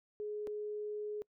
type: tone with dropouts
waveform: sine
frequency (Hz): 420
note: G#4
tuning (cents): +19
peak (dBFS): -37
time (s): 0.2-1.22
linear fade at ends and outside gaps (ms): 0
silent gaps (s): 0.471-0.475
effects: noise-tail reverb RT60 0.1 s tail -25 dB re dry